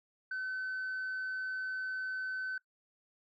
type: tone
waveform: sine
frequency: 1521 Hz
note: F#6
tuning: 47 cents sharp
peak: -33 dBFS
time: 0.31-2.58 s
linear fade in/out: 5 ms
effects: noise-tail reverb RT60 0.1 s tail -21 dB re dry + tanh soft clip ceiling -33 dBFS